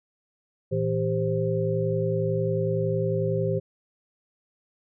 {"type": "tone cluster", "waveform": "sine", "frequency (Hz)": [112.1, 163.1, 394.5, 524], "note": ["A2", "E3", "G4", "C5"], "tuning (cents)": [33, -18, 11, 2], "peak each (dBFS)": -28, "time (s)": [0.71, 3.6], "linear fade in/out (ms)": 20, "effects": []}